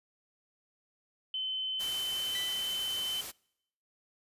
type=tone; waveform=sine; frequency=3060 Hz; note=G7; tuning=42 cents flat; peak=-32 dBFS; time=1.34-3.21 s; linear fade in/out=2 ms
type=noise; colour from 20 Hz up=white; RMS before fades=-41 dBFS; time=1.79-3.32 s; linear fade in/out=20 ms
type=tone with exponential decay; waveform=sawtooth; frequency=1975.5 Hz; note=B6; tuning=in tune; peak=-33 dBFS; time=2.35-2.95 s; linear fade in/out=1 ms; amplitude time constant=130 ms
effects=noise-tail reverb RT60 0.8 s tail -26 dB re dry + resampled to 32000 Hz